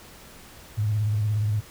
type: tone with vibrato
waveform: sine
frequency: 106 Hz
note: G#2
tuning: 36 cents sharp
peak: -21 dBFS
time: 0.77-1.61 s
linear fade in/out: 20 ms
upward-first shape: sine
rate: 17 Hz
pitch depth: 60 cents each way
effects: pink hiss -47 dBFS RMS until 1.7 s